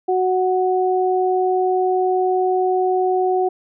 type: tone pair together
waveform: sine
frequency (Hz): 370.5 / 740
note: F#4 / F#5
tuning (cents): +2 / 0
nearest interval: octave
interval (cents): 1198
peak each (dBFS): -17 / -19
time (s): 0.08-3.49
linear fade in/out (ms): 10
effects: none